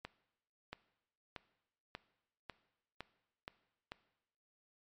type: accelerating click train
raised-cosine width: 0.3 ms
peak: -27 dBFS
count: 8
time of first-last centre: 0.05-3.919 s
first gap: 680 ms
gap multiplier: 0.93
effects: noise-tail reverb RT60 0.9 s tail -18 dB re dry + MP3 64 kbps